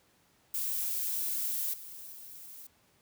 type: noise with level steps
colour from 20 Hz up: violet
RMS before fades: -33 / -46 / -48 dBFS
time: 0.54-2.67 s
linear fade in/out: 5 ms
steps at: 1.73 / 2.12 s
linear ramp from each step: 10 ms
effects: pink hiss -67 dBFS RMS until 3.01 s + high-pass 80 Hz 12 dB/octave